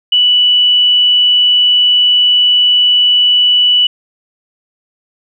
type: tone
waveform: sine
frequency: 2960 Hz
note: F#7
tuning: in tune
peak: -6 dBFS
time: 0.12-3.87 s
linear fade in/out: 5 ms
effects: none